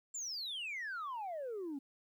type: exponential sweep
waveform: sine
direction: down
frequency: 7459 to 264.7 Hz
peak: -37 dBFS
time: 0.14-1.79 s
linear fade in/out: 10 ms
effects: tanh soft clip ceiling -37 dBFS + 12-bit